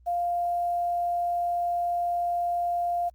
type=tone with quantisation; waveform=sine; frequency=698.5 Hz; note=F5; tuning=in tune; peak=-24 dBFS; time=0.06-3.1 s; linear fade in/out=20 ms; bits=9; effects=added 60 Hz sine -53 dBFS peak until 3.14 s + Opus 32 kbps